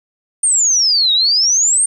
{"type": "exponential two-way sweep", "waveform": "sine", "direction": "down then up", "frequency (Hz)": [8970, 3729, 8970], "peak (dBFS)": -10, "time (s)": [0.43, 1.86], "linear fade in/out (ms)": 5, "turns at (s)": 1.13, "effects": ["8-bit"]}